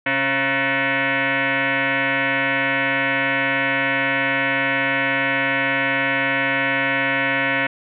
sine tone with frequency modulation, 130.81 Hz, C3, in tune, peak -17 dBFS, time 0.06-7.67 s, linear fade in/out 5 ms, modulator 407 Hz, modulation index 5.9, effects none

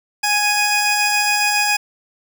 20% pulse tone pair together, 830.6 / 2499 Hz, G#5 / D#7, 0 / +7 cents, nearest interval octave + perfect fifth, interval 1907 cents, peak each -13 dBFS, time 0.23-1.77 s, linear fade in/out 10 ms, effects none

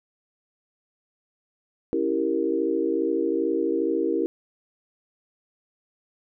sine chord, C# diminished seventh, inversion none, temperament equal, 277.2 / 329.6 / 392 / 466.2 Hz, C#4 / E4 / G4 / Bb4, 0 / 0 / 0 / 0 cents, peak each -30 / -25 / -27 / -27 dBFS, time 1.93-4.26 s, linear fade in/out 0 ms, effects none

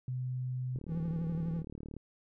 sine tone, 127.1 Hz, C3, 50 cents flat, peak -33 dBFS, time 0.08-0.79 s, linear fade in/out 2 ms
click train, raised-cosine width 3 ms, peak -31 dBFS, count 46, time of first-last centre 0.76-1.966 s, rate 37.3 Hz
triangle tone with vibrato, 164.81 Hz, E3, in tune, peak -30 dBFS, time 0.87-1.64 s, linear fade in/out 50 ms, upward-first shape triangle, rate 12 Hz, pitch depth 77 cents each way
effects none

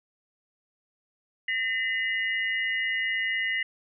sine tone cluster, 1825 / 2024 / 2868 Hz, A#6 / B6 / F7, -37 / +42 / +45 cents, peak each -31 / -27 / -34 dBFS, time 1.48-3.63 s, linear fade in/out 5 ms, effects none

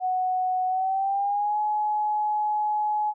sine tone with pitch glide, 740 to 845.1 Hz, F#5 to G#5, 0 to +30 cents, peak -22 dBFS, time 0-3.14 s, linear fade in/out 50 ms, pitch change +230 cents, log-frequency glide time 0.67-1.59 s, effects none

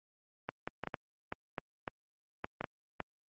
clicks, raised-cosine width 0.5 ms, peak -20 dBFS, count 12, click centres 0.49 / 0.675 / 0.837 / 0.873 / 0.942 / 1.324 / 1.582 / 1.878 / 2.444 / 2.61 / 2.642 / 3.003 s, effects high-pass 100 Hz 12 dB/octave + Opus 32 kbps

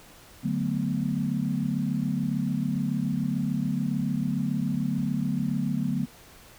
sine chord, B minor seventh, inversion first, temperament equal, 146.83 / 185 / 220 / 246.9 Hz, D3 / F#3 / A3 / B3, 0 / 0 / 0 / 0 cents, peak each -30 dBFS, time 0.43-6.06 s, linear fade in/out 20 ms, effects pink hiss -51 dBFS RMS until 6.58 s

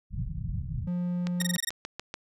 white low-pass noise, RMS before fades -33 dBFS, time 0.1-0.9 s, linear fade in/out 50 ms, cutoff 170 Hz, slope 48 dB/octave
triangle tone, 177 Hz, F3, 23 cents sharp, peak -25 dBFS, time 0.87-1.57 s, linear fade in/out 5 ms
click train, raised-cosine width 0.2 ms, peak -18 dBFS, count 7, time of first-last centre 1.27-2.141 s, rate 6.89 Hz
10% pulse tone bursts, 1864.7 Hz, A#6, in tune, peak -18 dBFS, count 7, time 1.4-1.694 s, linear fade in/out 5 ms, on 24 ms, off 21 ms
effects none

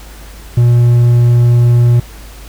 triangle tone, 120 Hz, B2, 49 cents flat, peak -3 dBFS, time 0.57-2 s, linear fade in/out 5 ms, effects added 52 Hz sine -31 dBFS peak until 2.48 s + pink hiss -37 dBFS RMS until 2.48 s

